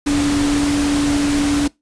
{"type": "tone in noise", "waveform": "sine", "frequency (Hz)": 288, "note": "D4", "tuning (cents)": -34, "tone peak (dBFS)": -14, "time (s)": [0.06, 1.68], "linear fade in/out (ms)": 10, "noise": "pink", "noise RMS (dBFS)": -23, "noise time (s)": [0.06, 1.68], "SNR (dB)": 6, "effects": ["noise-tail reverb RT60 0.2 s tail -23 dB re dry", "resampled to 22050 Hz"]}